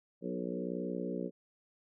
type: harmonic tone with a mistuned harmonic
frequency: 60.9 Hz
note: B1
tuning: 24 cents flat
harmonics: 3 / 4 / 5 / 6 / 7 / 8 / 9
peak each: -40 / -41 / -42 / -43 / -43 / -44 / -45 dBFS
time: 0.21-1.31 s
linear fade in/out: 50 ms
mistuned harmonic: 7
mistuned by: +16 cents
effects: none